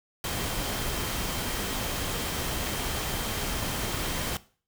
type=tone in noise; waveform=sine; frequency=3158 Hz; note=G7; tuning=12 cents sharp; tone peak=-42 dBFS; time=0.24-4.37 s; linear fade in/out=2 ms; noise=pink; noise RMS=-31 dBFS; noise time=0.24-4.37 s; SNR=-14 dB; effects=noise-tail reverb RT60 0.4 s tail -18 dB re dry